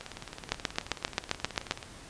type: two click trains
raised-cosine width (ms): 0.2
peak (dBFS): -9 / -22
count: 10 / 35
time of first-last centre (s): 0.52-1.71 / 0.01-1.828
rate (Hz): 7.56 / 18.7
effects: pink hiss -49 dBFS RMS until 2.09 s + resampled to 22050 Hz